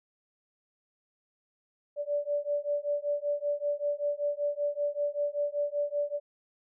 sine beating tone pair, 579 / 584.2 Hz, D5 / D5, -25 / -9 cents, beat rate 5.2 Hz, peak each -31 / -31 dBFS, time 1.96-6.2 s, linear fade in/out 50 ms, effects none

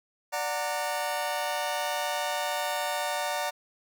sawtooth chord, D augmented, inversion none, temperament just, 587.3 / 734.2 / 917.7 Hz, D5 / F#5 / A#5, 0 / -14 / -27 cents, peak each -29 dBFS, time 0.32-3.51 s, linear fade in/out 20 ms, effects none

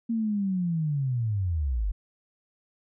sine linear sweep, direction down, 233.1 to 43.65 Hz, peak -24 dBFS, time 0.09-1.92 s, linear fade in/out 10 ms, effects none

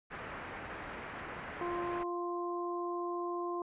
white low-pass noise, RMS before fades -44 dBFS, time 0.1-2.04 s, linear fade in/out 20 ms, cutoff 2000 Hz, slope 24 dB/octave
harmonic tone, 349.2 Hz, F4, in tune, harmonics 1 / 2 / 3, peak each -36 / -43 / -39 dBFS, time 1.61-3.62 s, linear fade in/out 2 ms
effects resampled to 8000 Hz

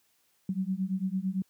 sine beating tone pair, 184.7 / 193.6 Hz, F#3 / G3, -3 / -21 cents, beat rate 8.9 Hz, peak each -31 / -31 dBFS, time 0.49-1.42 s, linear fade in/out 2 ms, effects white hiss -70 dBFS RMS until 1.49 s + high-pass 80 Hz 12 dB/octave

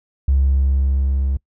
triangle tone with level ramp, 67.7 Hz, C#2, 40 cents flat, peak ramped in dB -8 to -14 dBFS, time 0.28-1.37 s, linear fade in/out 5 ms, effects noise-tail reverb RT60 0.1 s tail -25 dB re dry + tanh soft clip ceiling -9 dBFS

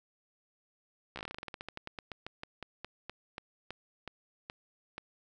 slowing click train, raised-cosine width 0.3 ms, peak -24 dBFS, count 29, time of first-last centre 1.16-4.98 s, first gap 14 ms, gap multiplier 1.14, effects none

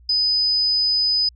sine tone, 5000 Hz, D#8, 8 cents sharp, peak -16 dBFS, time 0.09-1.29 s, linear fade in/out 5 ms, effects added 60 Hz sine -46 dBFS peak until 1.35 s

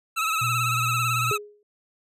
25% pulse tone with vibrato, 1302 Hz, E6, 22 cents flat, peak -19 dBFS, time 0.16-1.38 s, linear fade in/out 20 ms, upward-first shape sine, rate 18 Hz, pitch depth 55 cents each way
sine tone, 120.5 Hz, B2, 42 cents flat, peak -27 dBFS, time 0.41-1.32 s, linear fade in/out 10 ms
sine tone with exponential decay, 415.3 Hz, G#4, in tune, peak -24 dBFS, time 1.31-1.63 s, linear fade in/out 2 ms, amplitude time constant 69 ms
effects resampled to 32000 Hz

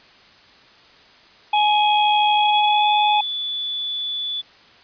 harmonic tone, 840 Hz, G#5, 19 cents sharp, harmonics 1 / 3 / 4, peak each -15 / -25 / -27 dBFS, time 1.53-3.21 s, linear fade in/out 5 ms
sine tone with pitch glide, 3287 to 3460 Hz, G#7 to A7, -19 to -30 cents, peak -23 dBFS, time 1.55-4.42 s, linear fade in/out 20 ms, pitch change +89 cents, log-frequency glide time 2.33-2.89 s
effects white hiss -49 dBFS RMS until 4.83 s + resampled to 11025 Hz

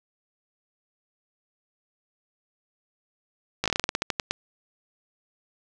slowing click train, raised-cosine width 0.2 ms, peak -7 dBFS, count 14, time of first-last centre 3.64-4.31 s, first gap 17 ms, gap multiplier 1.17, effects none

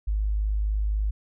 sine tone, 51.91 Hz, G#1, in tune, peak -22 dBFS, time 0.07-1.11 s, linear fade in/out 10 ms, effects none

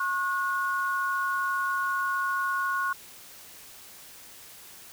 sine tone pair together, 1087.8 / 1453 Hz, C#6 / F#6, -33 / -32 cents, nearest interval perfect fourth, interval 501 cents, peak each -28 dBFS, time 0-2.93 s, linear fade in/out 5 ms, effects white hiss -48 dBFS RMS until 4.92 s

